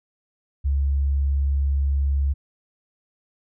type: tone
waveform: sine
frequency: 69.5 Hz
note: C#2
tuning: 5 cents sharp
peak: -18 dBFS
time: 0.64-2.34 s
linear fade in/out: 20 ms
effects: none